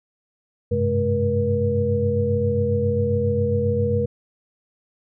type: tone cluster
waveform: sine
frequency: 95.8 / 103.2 / 132 / 213.4 / 478.7 Hz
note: G2 / G#2 / C3 / G#3 / A#4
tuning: -39 / -10 / +16 / +47 / +46 cents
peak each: -23 / -29 / -28 / -27 / -21 dBFS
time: 0.71-4.06 s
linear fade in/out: 10 ms
effects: none